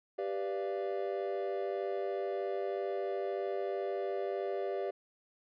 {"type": "chord", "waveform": "triangle", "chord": "G dominant seventh", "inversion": "none", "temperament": "equal with one note detuned", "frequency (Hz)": [392, 493.9, 587.3, 690.4], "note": ["G4", "B4", "D5", "F5"], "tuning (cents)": [0, 0, 0, -20], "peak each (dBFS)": [-34, -39, -37, -39], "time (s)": [0.18, 4.91], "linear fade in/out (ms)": 10, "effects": ["resampled to 11025 Hz"]}